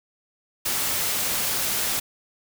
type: noise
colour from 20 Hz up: white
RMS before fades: -25 dBFS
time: 0.65-2 s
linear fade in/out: 10 ms
effects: none